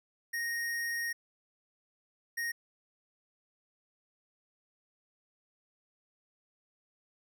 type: tone bursts at uneven times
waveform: square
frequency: 1864.7 Hz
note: A#6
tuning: in tune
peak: -33 dBFS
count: 2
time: 0.33-1.13 / 2.37-2.52 s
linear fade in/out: 10 ms
effects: none